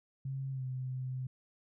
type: tone with pitch glide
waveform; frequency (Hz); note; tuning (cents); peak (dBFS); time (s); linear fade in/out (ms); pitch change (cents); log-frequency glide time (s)
sine; 134.7 to 128.99; C#3 to C3; -49 to -24; -35; 0.25-1.27; 5; -75; 0.51-0.64
effects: none